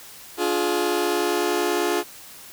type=chord; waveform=sawtooth; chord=D diminished; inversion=none; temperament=just; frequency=293.7 / 352.4 / 422.9 Hz; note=D4 / F4 / Ab4; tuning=0 / +16 / +31 cents; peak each=-25 / -19 / -21 dBFS; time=0.37-2.04 s; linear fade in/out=50 ms; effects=white hiss -43 dBFS RMS until 2.52 s